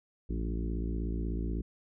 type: harmonic tone with a mistuned harmonic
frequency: 56.3 Hz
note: A1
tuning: 40 cents sharp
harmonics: 1 / 2 / 3 / 4 / 5 / 6 / 7 / 8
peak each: -32 / -42 / -40 / -43 / -42 / -43 / -47 / -54 dBFS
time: 0.29-1.62 s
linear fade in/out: 10 ms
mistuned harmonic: 3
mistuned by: +72 cents
effects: none